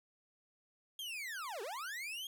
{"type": "linear two-way sweep", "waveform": "40% pulse", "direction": "down then up", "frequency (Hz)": [3285, 370, 3285], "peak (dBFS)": -40, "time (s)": [0.99, 2.27], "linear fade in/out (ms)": 2, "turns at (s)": 1.62, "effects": []}